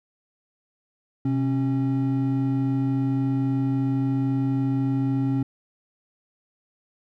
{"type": "tone pair together", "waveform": "triangle", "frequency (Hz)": [128.4, 272.1], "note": ["C3", "C#4"], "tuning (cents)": [-32, -32], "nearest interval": "octave + minor second", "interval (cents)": 1300, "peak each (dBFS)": [-22, -21], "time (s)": [1.25, 5.43], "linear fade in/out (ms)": 5, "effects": []}